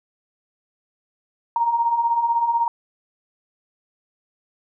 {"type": "beating tone pair", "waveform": "sine", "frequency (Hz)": [920, 936], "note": ["A#5", "A#5"], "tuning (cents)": [-23, 7], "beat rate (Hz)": 16, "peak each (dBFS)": [-25, -18], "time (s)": [1.56, 2.68], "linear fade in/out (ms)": 2, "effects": []}